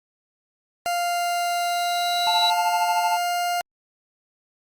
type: tone with pitch glide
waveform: 40% pulse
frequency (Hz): 698.5 to 703.4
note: F5 to F5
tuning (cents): 0 to +12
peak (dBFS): -21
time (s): 0.86-3.61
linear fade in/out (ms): 0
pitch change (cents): +12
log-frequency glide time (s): 1.64-2.2
type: tone with exponential growth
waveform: sine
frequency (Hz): 3934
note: B7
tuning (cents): -7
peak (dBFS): -18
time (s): 0.89-2.5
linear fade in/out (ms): 1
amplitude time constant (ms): 350
type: tone with tremolo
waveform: triangle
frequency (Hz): 882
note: A5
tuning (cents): +4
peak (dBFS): -17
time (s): 2.27-3.17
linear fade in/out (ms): 0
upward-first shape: sine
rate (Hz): 13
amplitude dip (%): 75
effects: Opus 48 kbps